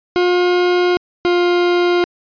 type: tone pair in turn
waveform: 40% pulse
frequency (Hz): 356.8 / 352.3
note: F4 / F4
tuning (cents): +37 / +15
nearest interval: unison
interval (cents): 22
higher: first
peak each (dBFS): -11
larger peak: neither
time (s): 0.16-0.97 / 1.25-2.04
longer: first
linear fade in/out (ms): 0
effects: resampled to 11025 Hz